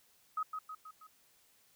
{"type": "tone with echo", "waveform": "sine", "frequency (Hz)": 1265, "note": "D#6", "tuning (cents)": 28, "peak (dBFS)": -32, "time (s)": [0.37, 0.43], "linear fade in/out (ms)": 5, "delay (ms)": 160, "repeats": 4, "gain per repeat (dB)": -5, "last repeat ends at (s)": 1.07, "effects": ["white hiss -68 dBFS RMS until 1.75 s"]}